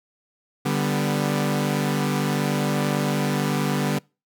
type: chord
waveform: sawtooth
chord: G major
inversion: second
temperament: equal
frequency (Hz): 146.83 / 196 / 246.9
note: D3 / G3 / B3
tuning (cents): 0 / 0 / 0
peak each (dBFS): -20 / -22 / -23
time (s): 0.65-3.99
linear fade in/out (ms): 10
effects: noise-tail reverb RT60 0.3 s tail -26 dB re dry